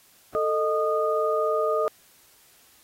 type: tone cluster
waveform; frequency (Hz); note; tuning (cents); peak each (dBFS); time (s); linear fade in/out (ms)
sine; 442.7 / 619 / 1229; A4 / D#5 / D#6; +11 / -9 / -22; -25 / -25 / -27; 0.35-1.88; 0
effects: white hiss -57 dBFS RMS until 2.83 s + AAC 48 kbps